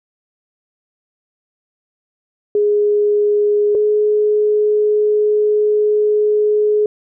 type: tone pair in turn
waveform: sine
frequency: 415.3 / 421.6 Hz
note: G#4 / G#4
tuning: 0 / +26 cents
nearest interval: unison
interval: 26 cents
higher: second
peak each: -11 dBFS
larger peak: neither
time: 2.55-3.75 / 3.75-6.86 s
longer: second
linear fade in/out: 2 ms
effects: none